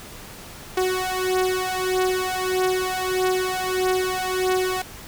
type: beating tone pair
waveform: sawtooth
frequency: 370 / 371.6 Hz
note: F#4 / F#4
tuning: 0 / +7 cents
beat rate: 1.6 Hz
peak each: -20 dBFS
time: 0.77-4.82 s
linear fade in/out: 5 ms
effects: pink hiss -40 dBFS RMS until 5.07 s